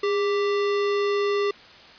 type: tone with sample-and-hold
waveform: sine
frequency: 407.4 Hz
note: G#4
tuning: 33 cents flat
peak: -20 dBFS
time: 0.03-1.51 s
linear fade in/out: 5 ms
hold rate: 1575 Hz
effects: white hiss -47 dBFS RMS until 1.98 s + resampled to 11025 Hz